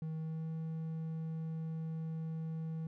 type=tone with pitch glide; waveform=triangle; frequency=158.9 to 160.84 Hz; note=D#3 to E3; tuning=+37 to -42 cents; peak=-35 dBFS; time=0.02-2.87 s; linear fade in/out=2 ms; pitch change=+21 cents; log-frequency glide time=0.16-0.49 s; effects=none